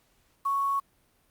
sine tone with quantisation, 1108.7 Hz, C#6, in tune, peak -24 dBFS, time 0.45-0.8 s, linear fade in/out 10 ms, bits 8, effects pink hiss -67 dBFS RMS until 1.3 s + Opus 48 kbps

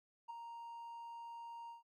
triangle tone with ADSR envelope, 932.3 Hz, A#5, in tune, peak -38 dBFS, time 0.28-1.83 s, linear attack 25 ms, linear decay 4 ms, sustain -7 dB, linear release 140 ms, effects tanh soft clip ceiling -39 dBFS

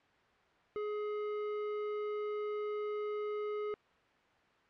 sine tone with tanh clipping, 420 Hz, G#4, 19 cents sharp, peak -37 dBFS, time 0.76-3.74 s, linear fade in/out 0 ms, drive 17 dB, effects white hiss -66 dBFS RMS until 4.69 s + low-pass 2000 Hz 12 dB/octave

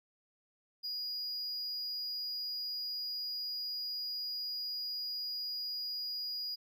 triangle tone, 4888 Hz, D#8, 32 cents flat, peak -35 dBFS, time 0.83-6.56 s, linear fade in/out 20 ms, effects none

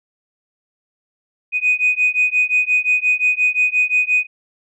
sine beating tone pair, 2489 / 2494.7 Hz, D#7 / D#7, 0 / +4 cents, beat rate 5.7 Hz, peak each -16 dBFS, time 1.52-4.27 s, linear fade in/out 50 ms, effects tanh soft clip ceiling -7 dBFS

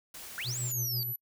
white noise, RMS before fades -45 dBFS, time 0.14-0.72 s, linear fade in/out 5 ms
sine linear two-way sweep, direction up then down, 1366 to 7900 to 4484 Hz, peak -34 dBFS, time 0.38-1.03 s, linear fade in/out 0 ms, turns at 0.59 s
triangle tone with tremolo, 122.8 Hz, B2, 9 cents flat, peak -30 dBFS, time 0.44-1.14 s, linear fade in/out 50 ms, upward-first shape sine, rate 6.1 Hz, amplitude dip 65%
sine tone, 11840 Hz, F#9, in tune, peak -33 dBFS, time 0.71-1.16 s, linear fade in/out 5 ms
effects noise-tail reverb RT60 0.1 s tail -26 dB re dry

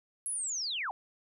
sine linear sweep, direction down, 10920 to 698.5 Hz, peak -32 dBFS, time 0.26-0.91 s, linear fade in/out 0 ms, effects none

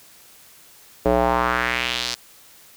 square tone with band-pass filter sweep, 61 Hz, B1, 21 cents flat, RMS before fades -21 dBFS, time 1.05-2.15 s, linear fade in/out 10 ms, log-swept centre 510 to 5100 Hz, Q 2.2, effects white hiss -49 dBFS RMS until 2.76 s

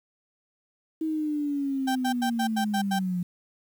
sine linear sweep, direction down, 320 to 174.61 Hz, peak -25 dBFS, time 1.01-3.23 s, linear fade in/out 5 ms
35% pulse tone bursts, 783 Hz, G5, 2 cents flat, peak -24 dBFS, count 7, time 1.87-2.993 s, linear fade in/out 10 ms, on 85 ms, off 88 ms
effects 9-bit

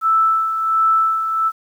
sine tone with tremolo, 1318.5 Hz, E6, in tune, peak -11 dBFS, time 0.01-1.52 s, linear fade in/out 50 ms, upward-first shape sine, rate 1.4 Hz, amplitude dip 55%, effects 8-bit

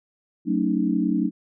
sine chord, D# half-diminished seventh, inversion first, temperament just, 186.68 / 224 / 280 / 311.1 Hz, F#3 / A3 / C#4 / D#4, +16 / +31 / +18 / 0 cents, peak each -25 dBFS, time 0.45-1.31 s, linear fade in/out 50 ms, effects none

